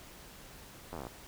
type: slowing click train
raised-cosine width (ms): 1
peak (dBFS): -27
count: 11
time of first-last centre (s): 0.93-1.068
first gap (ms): 11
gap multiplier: 1.05
effects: pink hiss -52 dBFS RMS until 1.27 s